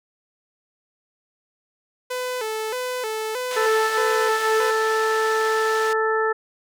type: tone with vibrato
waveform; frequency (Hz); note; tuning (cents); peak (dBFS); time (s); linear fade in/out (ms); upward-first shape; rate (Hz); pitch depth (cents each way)
sawtooth; 468.7; A#4; +9; -21; 2.1-4.71; 10; square; 1.6; 120
type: band-pass noise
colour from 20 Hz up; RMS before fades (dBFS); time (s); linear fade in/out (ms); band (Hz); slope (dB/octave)
white; -34; 3.51-5.93; 0; 480 to 5400; 12
type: harmonic tone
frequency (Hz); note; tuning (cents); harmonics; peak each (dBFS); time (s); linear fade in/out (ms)
440; A4; 0; 1 / 2 / 3 / 4; -21 / -27 / -25 / -26; 3.56-6.33; 10
effects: none